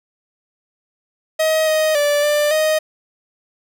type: tone with pitch steps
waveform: 45% pulse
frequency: 632 / 625 / 583 / 592 / 623 Hz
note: D#5 / D#5 / D5 / D5 / D#5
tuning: +27 / +8 / -13 / +14 / +2 cents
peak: -14 dBFS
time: 1.39-2.79 s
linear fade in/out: 10 ms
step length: 280 ms
effects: none